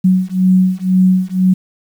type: beating tone pair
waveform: sine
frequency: 184.6 / 186.6 Hz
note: F#3 / F#3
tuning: -4 / +15 cents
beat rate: 2 Hz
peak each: -12 dBFS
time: 0.04-1.54 s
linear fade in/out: 10 ms
effects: 7-bit